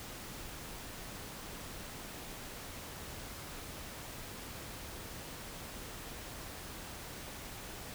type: silence
effects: pink hiss -46 dBFS RMS until 7.94 s